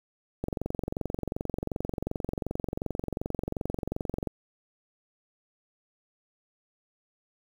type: click train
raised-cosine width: 2 ms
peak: -17 dBFS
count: 88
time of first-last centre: 0.44-4.273 s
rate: 22.7 Hz
effects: 8-bit